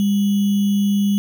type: tone with sample-and-hold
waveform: sine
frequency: 201.5 Hz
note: G3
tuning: 48 cents sharp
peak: -14 dBFS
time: 0-1.18 s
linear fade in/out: 0 ms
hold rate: 3150 Hz
effects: none